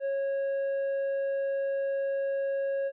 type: tone with tanh clipping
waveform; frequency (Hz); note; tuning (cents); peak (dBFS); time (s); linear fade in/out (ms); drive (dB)
triangle; 549; C#5; -17; -28; 0-2.92; 50; 9
effects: none